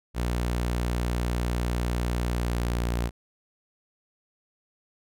sawtooth tone with pitch glide, 60 to 58.94 Hz, B1 to A#1, -49 to +20 cents, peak -21 dBFS, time 0.14-3.11 s, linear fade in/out 50 ms, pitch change -31 cents, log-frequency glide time 2.29-2.84 s, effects none

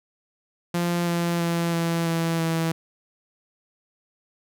sawtooth tone with pitch steps, 173.1 / 171.21 / 169.34 / 167.49 / 165.67 / 163.86 Hz, F3 / F3 / E3 / E3 / E3 / E3, -15 / -34 / +47 / +28 / +9 / -10 cents, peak -18 dBFS, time 0.74-2.72 s, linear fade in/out 5 ms, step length 330 ms, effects none

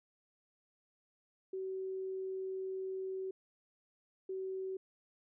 sine tone pair in turn, 379.4 / 379.4 Hz, F#4 / F#4, +43 / +43 cents, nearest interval unison, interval 0 cents, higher neither, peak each -37 / -37 dBFS, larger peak neither, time 1.53-3.31 / 4.29-4.77 s, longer first, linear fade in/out 5 ms, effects none

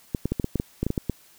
clicks, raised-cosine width 3 ms, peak -11 dBFS, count 12, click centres 0.148 / 0.256 / 0.32 / 0.398 / 0.444 / 0.557 / 0.599 / 0.83 / 0.866 / 0.904 / 0.978 / 1.097 s, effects white hiss -55 dBFS RMS until 1.38 s

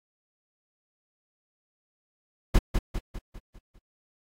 brown noise with echo, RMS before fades -17 dBFS, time 2.54-2.59 s, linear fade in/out 10 ms, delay 200 ms, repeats 6, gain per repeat -6 dB, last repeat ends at 3.79 s, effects AAC 48 kbps

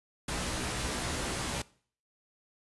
pink noise with comb filter, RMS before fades -34 dBFS, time 0.28-1.62 s, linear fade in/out 5 ms, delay 16 ms, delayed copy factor +0.8, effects noise-tail reverb RT60 0.5 s tail -21 dB re dry + resampled to 24000 Hz

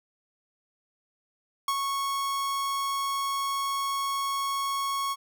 45% pulse tone with ADSR envelope, 1103 Hz, C#6, 9 cents flat, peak -23 dBFS, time 1.68-5.16 s, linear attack 3 ms, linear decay 53 ms, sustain -4 dB, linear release 41 ms, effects none

